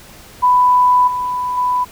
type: tone with level steps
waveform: sine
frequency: 994 Hz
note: B5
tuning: 11 cents sharp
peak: -8 / -17 / -13 dBFS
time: 0.42-1.85 s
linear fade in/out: 20 ms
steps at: 1.07 / 1.57 s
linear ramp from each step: 10 ms
effects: pink hiss -40 dBFS RMS until 1.91 s